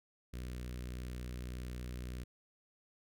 sawtooth tone with notch filter, 61.74 Hz, B1, in tune, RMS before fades -43 dBFS, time 0.33-2.24 s, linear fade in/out 10 ms, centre 840 Hz, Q 0.78, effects none

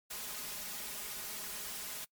white noise with comb filter, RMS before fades -42 dBFS, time 0.1-2.05 s, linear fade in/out 10 ms, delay 4.8 ms, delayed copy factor +0.65, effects noise-tail reverb RT60 0.1 s tail -23 dB re dry + MP3 96 kbps

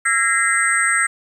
sine tone cluster, 1347 / 1633 / 1866 / 2058 / 8250 Hz, E6 / G#6 / A#6 / C7 / C9, +37 / -30 / +1 / -29 / -25 cents, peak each -21 dBFS, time 0.05-1.07 s, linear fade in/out 10 ms, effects 8-bit

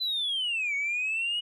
sine linear two-way sweep, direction down then up, 4056 to 2217 to 2929 Hz, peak -25 dBFS, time 0-1.41 s, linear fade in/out 20 ms, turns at 0.75 s, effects tanh soft clip ceiling -24 dBFS

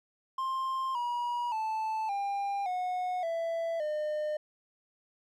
triangle tone with pitch steps, 1055 / 961.9 / 877 / 799.5 / 729 / 664.6 / 605.9 Hz, C6 / B5 / A5 / G5 / F#5 / E5 / D#5, +14 / -46 / -6 / +34 / -26 / +14 / -46 cents, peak -28 dBFS, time 0.38-4.37 s, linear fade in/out 5 ms, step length 570 ms, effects none

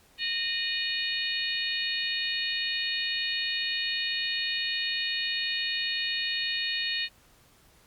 harmonic tone with a mistuned harmonic, 616 Hz, D#5, 17 cents flat, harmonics 3 / 4 / 5 / 6 / 7, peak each -34 / -34 / -34 / -34 / -34 dBFS, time 0.18-7.09 s, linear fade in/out 50 ms, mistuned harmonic 5, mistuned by -96 cents, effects pink hiss -60 dBFS RMS until 7.86 s + Opus 48 kbps

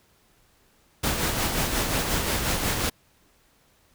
pink noise with tremolo, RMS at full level -24 dBFS, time 1.03-2.9 s, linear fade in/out 10 ms, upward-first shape sine, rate 5.6 Hz, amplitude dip 40%, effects pink hiss -62 dBFS RMS until 3.94 s

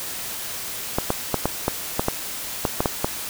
clicks, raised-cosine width 1 ms, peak -5 dBFS, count 11, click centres 0.985 / 1.104 / 1.343 / 1.456 / 1.681 / 1.995 / 2.084 / 2.652 / 2.805 / 2.858 / 3.045 s, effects white hiss -31 dBFS RMS until 3.29 s

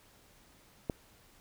click, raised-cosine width 2 ms, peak -18 dBFS, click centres 0.898 s, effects pink hiss -62 dBFS RMS until 1.4 s

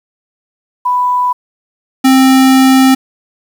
sine / square tone pair in turn, 991 / 263.5 Hz, B5 / C4, +6 / +12 cents, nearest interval octave + major seventh, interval 2294 cents, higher first, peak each -9 / -5 dBFS, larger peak second, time 0.85-1.33 / 2.04-2.95 s, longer second, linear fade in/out 10 ms, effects 7-bit

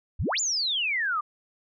sine exponential two-way sweep, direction up then down, 53.8 to 7290 to 1165 Hz, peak -24 dBFS, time 0.19-1.21 s, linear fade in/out 10 ms, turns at 0.4 s, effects none

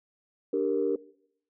sine chord, G minor, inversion second, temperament equal, 293.7 / 392 / 466.2 Hz, D4 / G4 / Bb4, 0 / 0 / 0 cents, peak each -30 / -28 / -27 dBFS, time 0.53-0.96 s, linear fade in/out 5 ms, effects noise-tail reverb RT60 0.7 s tail -20 dB re dry + tanh soft clip ceiling -15 dBFS

